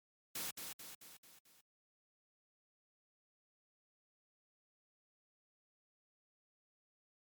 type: noise with echo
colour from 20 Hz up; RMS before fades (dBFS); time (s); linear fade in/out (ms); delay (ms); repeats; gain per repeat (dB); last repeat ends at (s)
white; -42; 0.35-0.51; 5; 220; 5; -5; 1.61
effects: high-pass 80 Hz 12 dB/octave + MP3 96 kbps